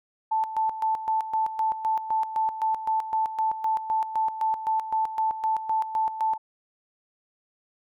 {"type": "tone with tremolo", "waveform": "sine", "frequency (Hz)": 880, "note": "A5", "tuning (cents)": 0, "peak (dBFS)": -21, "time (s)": [0.31, 6.38], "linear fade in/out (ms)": 10, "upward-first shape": "square", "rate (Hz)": 3.9, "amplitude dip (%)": 70, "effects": []}